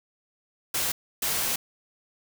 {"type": "noise bursts at uneven times", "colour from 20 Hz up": "white", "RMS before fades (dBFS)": -27, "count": 2, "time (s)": [[0.74, 0.92], [1.22, 1.56]], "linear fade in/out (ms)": 5, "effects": []}